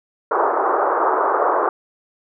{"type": "band-pass noise", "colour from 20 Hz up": "white", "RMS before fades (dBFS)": -18, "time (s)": [0.31, 1.69], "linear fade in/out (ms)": 2, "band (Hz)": [350, 1300], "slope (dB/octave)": 48, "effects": []}